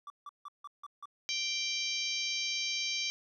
triangle tone bursts, 1161 Hz, D6, 20 cents flat, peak -40 dBFS, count 6, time 0.07-1.056 s, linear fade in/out 2 ms, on 31 ms, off 160 ms
harmonic tone, 784 Hz, G5, in tune, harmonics 3 / 4 / 5 / 6 / 7 / 8, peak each -37 / -38 / -39 / -40 / -40 / -41 dBFS, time 1.29-3.1 s, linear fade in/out 0 ms
effects none

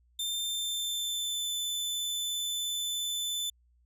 sawtooth tone with pitch glide, 3583 to 3517 Hz, A7 to A7, +31 to -1 cents, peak -28 dBFS, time 0.19-3.5 s, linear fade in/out 5 ms, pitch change -32 cents, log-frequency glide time 0.42-1.53 s, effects added 60 Hz sine -63 dBFS peak until 3.85 s

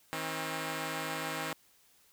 5% pulse tone pair together, 159.64 / 268.4 Hz, D#3 / C4, +45 / +44 cents, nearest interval major sixth, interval 899 cents, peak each -26 dBFS, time 0.13-1.53 s, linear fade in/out 0 ms, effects white hiss -65 dBFS RMS until 2.12 s

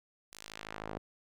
sawtooth tone with band-pass filter sweep, 53.1 Hz, G#1, 39 cents sharp, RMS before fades -45 dBFS, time 0.32-0.98 s, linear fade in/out 5 ms, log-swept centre 8900 to 550 Hz, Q 0.74, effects none

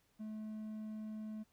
triangle tone, 215.9 Hz, A3, 33 cents flat, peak -40 dBFS, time 0.19-1.44 s, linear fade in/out 20 ms, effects pink hiss -75 dBFS RMS until 1.52 s

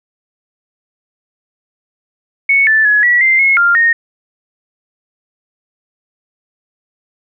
sine tone with pitch steps, 2214 / 1758 / 1689 / 1939 / 2086 / 2171 / 1396 / 1852 Hz, C#7 / A6 / G#6 / B6 / C7 / C#7 / F6 / A#6, -3 / -2 / +29 / -32 / -6 / -37 / -1 / -12 cents, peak -7 dBFS, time 2.49-3.93 s, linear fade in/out 5 ms, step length 180 ms, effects none

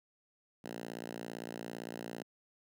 5% pulse tone with high-pass filter, 57.7 Hz, A#1, 17 cents flat, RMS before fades -44 dBFS, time 0.64-2.23 s, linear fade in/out 5 ms, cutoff 200 Hz, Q 1.3, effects none

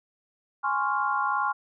sine chord, Db major seventh, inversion second, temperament equal, 830.6 / 1046.5 / 1108.7 / 1396.9 Hz, Ab5 / C6 / Db6 / F6, 0 / 0 / 0 / 0 cents, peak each -29 dBFS, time 0.63-1.53 s, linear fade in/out 20 ms, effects none

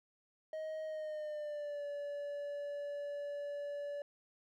triangle tone with pitch glide, 628 to 575.9 Hz, D#5 to D5, +16 to -34 cents, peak -37 dBFS, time 0.53-4.02 s, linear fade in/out 2 ms, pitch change -150 cents, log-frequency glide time 0.85-1.85 s, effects none

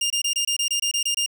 20% pulse tone bursts, 2810 Hz, F7, 10 cents sharp, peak -16 dBFS, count 11, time 0.01-1.262 s, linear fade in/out 5 ms, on 92 ms, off 24 ms, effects none

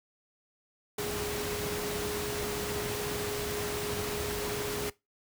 sine tone in noise, 415.3 Hz, G#4, in tune, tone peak -35 dBFS, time 0.98-4.9 s, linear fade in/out 5 ms, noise pink, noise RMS -35 dBFS, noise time 0.98-4.9 s, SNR -3 dB, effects noise-tail reverb RT60 0.2 s tail -20 dB re dry + high-pass 60 Hz 12 dB/octave

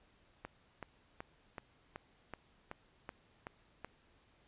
click train, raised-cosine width 0.5 ms, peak -28 dBFS, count 10, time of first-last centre 0.45-3.846 s, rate 2.65 Hz, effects pink hiss -69 dBFS RMS until 4.47 s + resampled to 8000 Hz

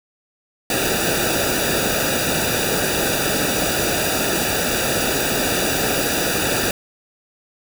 pink noise with comb filter, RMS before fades -20 dBFS, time 0.7-6.71 s, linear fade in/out 2 ms, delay 0.94 ms, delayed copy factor -0.85, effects none

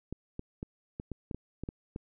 clicks, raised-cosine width 3 ms, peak -24 dBFS, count 10, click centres 0.126 / 0.394 / 0.629 / 0.999 / 1.117 / 1.312 / 1.346 / 1.636 / 1.689 / 1.961 s, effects none

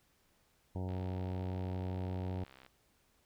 harmonic tone, 92.5 Hz, F#2, in tune, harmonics 1 / 2 / 3 / 4 / 5 / 6 / 7 / 8 / 9 / 10, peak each -37 / -43 / -47 / -49 / -51 / -53 / -54 / -55 / -56 / -57 dBFS, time 0.75-2.44 s, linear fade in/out 5 ms
click train, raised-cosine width 0.3 ms, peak -39 dBFS, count 117, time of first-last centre 0.89-2.664 s, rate 65.4 Hz
effects pink hiss -72 dBFS RMS until 3.25 s

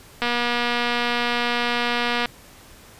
click train, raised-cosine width 0.3 ms, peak -7 dBFS, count 490, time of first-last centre 0.22-2.258 s, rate 240 Hz, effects pink hiss -47 dBFS RMS until 2.99 s + resampled to 32000 Hz

